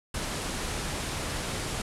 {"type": "low-pass noise", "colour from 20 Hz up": "pink", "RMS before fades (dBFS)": -33, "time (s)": [0.14, 1.82], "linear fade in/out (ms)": 5, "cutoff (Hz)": 11000, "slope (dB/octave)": 48, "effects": []}